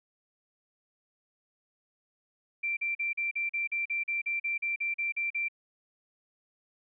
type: tone bursts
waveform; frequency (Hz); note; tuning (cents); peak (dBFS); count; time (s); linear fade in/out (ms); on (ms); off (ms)
sine; 2354; D7; +3; -28; 16; 2.63-5.485; 10; 140; 41
effects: none